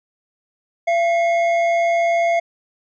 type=tone pair together; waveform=triangle; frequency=679.4 / 2157 Hz; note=F5 / C#7; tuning=-48 / -48 cents; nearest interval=octave + minor sixth; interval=2000 cents; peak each=-13 / -23 dBFS; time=0.87-2.4 s; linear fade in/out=10 ms; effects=resampled to 16000 Hz